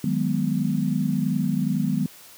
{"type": "chord", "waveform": "sine", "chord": "G# minor seventh", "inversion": "second", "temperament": "equal", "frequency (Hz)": [155.56, 185, 207.7, 246.9], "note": ["D#3", "F#3", "G#3", "B3"], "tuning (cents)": [0, 0, 0, 0], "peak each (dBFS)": -26, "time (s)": [0.04, 2.06], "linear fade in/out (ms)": 2, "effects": ["white hiss -47 dBFS RMS until 2.37 s", "high-pass 80 Hz 12 dB/octave"]}